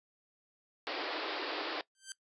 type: band-pass noise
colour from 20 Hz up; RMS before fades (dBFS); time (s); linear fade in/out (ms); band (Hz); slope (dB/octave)
pink; -38; 0.87-1.81; 0; 290 to 5000; 96
type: tone with exponential growth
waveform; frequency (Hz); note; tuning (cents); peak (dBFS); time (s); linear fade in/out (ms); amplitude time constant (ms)
5% pulse; 1561; G6; -8; -26; 1.95-2.12; 1; 36
effects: noise-tail reverb RT60 0.1 s tail -20 dB re dry + resampled to 22050 Hz